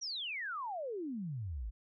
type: exponential sweep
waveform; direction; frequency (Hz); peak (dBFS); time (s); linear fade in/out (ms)
sine; down; 5960 to 47.87; -37; 0.01-1.71; 20
effects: none